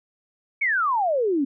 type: exponential sweep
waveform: sine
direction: down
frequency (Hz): 2295 to 261.6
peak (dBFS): -19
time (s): 0.61-1.45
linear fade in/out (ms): 10
effects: none